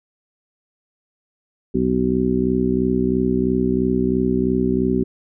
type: harmonic tone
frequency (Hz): 63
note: B1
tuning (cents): +35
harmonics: 1 / 2 / 3 / 4 / 5 / 6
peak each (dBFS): -29 / -30 / -22 / -20 / -28 / -21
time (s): 1.74-5.04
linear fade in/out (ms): 10
effects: none